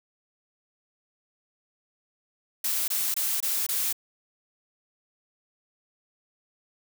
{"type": "noise bursts", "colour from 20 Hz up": "blue", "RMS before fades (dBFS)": -27, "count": 5, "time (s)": [2.64, 3.928], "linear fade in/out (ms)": 5, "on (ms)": 240, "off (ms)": 22, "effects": []}